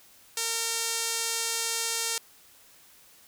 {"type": "tone with band-pass filter", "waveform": "sawtooth", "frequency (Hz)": 457.7, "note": "A#4", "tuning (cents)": -32, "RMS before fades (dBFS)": -30, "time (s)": [0.37, 2.18], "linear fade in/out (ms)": 2, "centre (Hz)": 7400, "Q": 1.2, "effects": ["white hiss -56 dBFS RMS until 3.27 s"]}